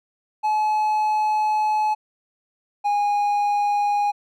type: tone pair in turn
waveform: triangle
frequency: 855 / 821.9 Hz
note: A5 / G#5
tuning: -50 / -18 cents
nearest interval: minor second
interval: 68 cents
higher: first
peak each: -16 dBFS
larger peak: neither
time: 0.43-1.95 / 2.84-4.12 s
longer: first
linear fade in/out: 20 ms
effects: none